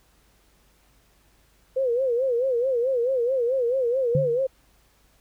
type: tone with vibrato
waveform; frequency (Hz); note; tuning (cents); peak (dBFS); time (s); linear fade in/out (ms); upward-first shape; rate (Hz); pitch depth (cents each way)
sine; 501; B4; +25; -20; 1.76-4.47; 10; sine; 4.6; 130
type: tone with exponential decay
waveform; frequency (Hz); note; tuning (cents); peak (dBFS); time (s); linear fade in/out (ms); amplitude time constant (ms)
sine; 146.83; D3; 0; -17; 4.15-4.44; 2; 62
effects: added 50 Hz sine -62 dBFS peak until 5.2 s + pink hiss -62 dBFS RMS until 5.2 s